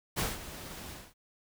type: noise with ADSR envelope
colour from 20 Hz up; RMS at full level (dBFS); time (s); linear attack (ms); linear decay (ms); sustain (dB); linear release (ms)
pink; -30; 0.16-1.14; 26; 190; -14; 230
effects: none